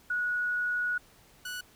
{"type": "tone pair in turn", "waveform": ["sine", "sawtooth"], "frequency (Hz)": [1461, 1475.4], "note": ["F#6", "F#6"], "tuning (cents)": [-22, -5], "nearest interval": "unison", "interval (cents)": 17, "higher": "second", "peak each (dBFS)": [-27, -32], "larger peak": "first", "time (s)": [[0.1, 0.98], [1.45, 1.61]], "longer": "first", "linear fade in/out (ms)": 5, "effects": ["pink hiss -59 dBFS RMS until 1.75 s"]}